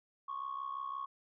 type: tone with amplitude modulation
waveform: sine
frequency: 1103 Hz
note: C#6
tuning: 9 cents flat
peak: -33 dBFS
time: 0.28-1.06 s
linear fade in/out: 10 ms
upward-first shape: sine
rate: 65.8 Hz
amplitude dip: 80%
effects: tanh soft clip ceiling -32 dBFS